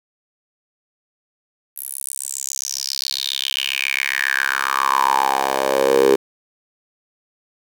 10% pulse tone with high-pass filter sweep, 67.4 Hz, C#2, 48 cents flat, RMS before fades -20 dBFS, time 1.76-6.16 s, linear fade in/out 10 ms, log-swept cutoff 12000 to 410 Hz, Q 6.1, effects 7-bit

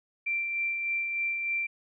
sine tone with tremolo, 2355 Hz, D7, 4 cents sharp, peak -26 dBFS, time 0.26-1.67 s, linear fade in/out 10 ms, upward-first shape sine, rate 3.3 Hz, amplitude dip 35%, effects none

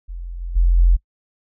sine tone with level steps, 43.34 Hz, F1, 12 cents flat, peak -27 / -24 / -11 / -9 dBFS, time 0.08-0.97 s, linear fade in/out 20 ms, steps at 0.4 / 0.55 / 0.77 s, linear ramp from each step 20 ms, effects noise-tail reverb RT60 0.1 s tail -24 dB re dry

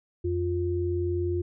sine tone pair together, 87.8 / 351.6 Hz, F2 / F4, +10 / +12 cents, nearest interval 2 octaves, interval 2402 cents, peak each -28 / -27 dBFS, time 0.24-1.42 s, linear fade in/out 10 ms, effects none

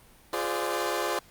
20% pulse chord, D half-diminished seventh, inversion first, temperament equal with one note detuned, 349.2 / 415.3 / 515.5 / 587.3 Hz, F4 / Ab4 / C5 / D5, 0 / 0 / -26 / 0 cents, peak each -28 dBFS, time 0.33-1.19 s, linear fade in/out 2 ms, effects pink hiss -56 dBFS RMS until 1.3 s + Opus 32 kbps

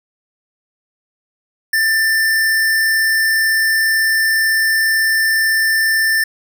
square tone, 1781 Hz, A6, 21 cents sharp, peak -13 dBFS, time 1.73-6.24 s, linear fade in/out 5 ms, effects none

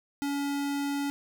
square tone, 282.9 Hz, C#4, 35 cents sharp, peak -29 dBFS, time 0.22-1.1 s, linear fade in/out 0 ms, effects 11-bit

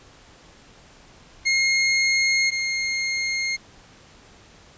sawtooth tone pair in turn, 2144 / 2135 Hz, C7 / C7, +42 / +34 cents, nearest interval unison, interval 8 cents, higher first, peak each -14 / -19 dBFS, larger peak first, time 1.45-2.51 / 2.51-3.57 s, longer neither, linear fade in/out 20 ms, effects pink hiss -50 dBFS RMS until 4.77 s + resampled to 16000 Hz

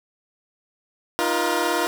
15% pulse chord, Eb suspended second, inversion none, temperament equal with one note detuned, 311.1 / 349.2 / 478.2 Hz, Eb4 / F4 / Bb4, 0 / 0 / +44 cents, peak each -20 / -17 / -19 dBFS, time 1.19-1.87 s, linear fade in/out 0 ms, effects none

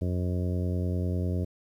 harmonic tone, 90 Hz, F#2, 47 cents flat, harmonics 1 / 2 / 3 / 4 / 5 / 6 / 7, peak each -27 / -33 / -37 / -39 / -41 / -43 / -44 dBFS, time 0.01-1.45 s, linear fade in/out 10 ms, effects 10-bit

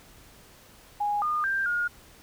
sine tone with pitch steps, 825 / 1218 / 1581 / 1428 Hz, G#5 / D#6 / G6 / F6, -12 / -37 / +14 / +38 cents, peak -24 dBFS, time 1-1.88 s, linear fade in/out 10 ms, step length 220 ms, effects pink hiss -53 dBFS RMS until 2.22 s

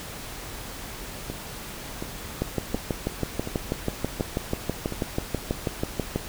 two click trains, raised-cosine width 2 ms, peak -11 / -18 dBFS, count 24 / 6, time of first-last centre 2.42-6.16 / 1.3-4.923 s, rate 6.15 / 1.38 Hz, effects added 44 Hz sine -45 dBFS peak until 6.28 s + pink hiss -38 dBFS RMS until 6.28 s

